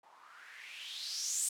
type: noise with low-pass filter sweep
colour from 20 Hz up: violet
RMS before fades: -41 dBFS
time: 0.03-1.49 s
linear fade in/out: 5 ms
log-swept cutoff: 810 to 8700 Hz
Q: 4.8
effects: none